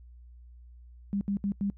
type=tone bursts at uneven times; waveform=sine; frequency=200 Hz; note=G3; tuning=35 cents sharp; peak=-26 dBFS; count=4; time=1.13-1.21 / 1.28-1.37 / 1.44-1.52 / 1.61-1.7 s; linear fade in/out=0 ms; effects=noise-tail reverb RT60 0.1 s tail -25 dB re dry + added 60 Hz sine -48 dBFS peak until 1.77 s